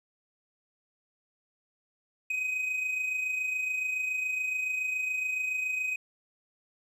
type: tone with amplitude modulation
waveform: triangle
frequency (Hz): 2515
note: D#7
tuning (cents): +18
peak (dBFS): -25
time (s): 2.3-5.96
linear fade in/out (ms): 5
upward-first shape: sine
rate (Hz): 27.1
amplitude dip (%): 45
effects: resampled to 32000 Hz + 11-bit